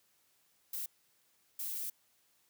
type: noise bursts at uneven times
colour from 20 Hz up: violet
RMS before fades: -39 dBFS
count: 2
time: 0.73-0.86 / 1.59-1.9 s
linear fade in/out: 5 ms
effects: white hiss -72 dBFS RMS until 2.49 s + high-pass 60 Hz 12 dB/octave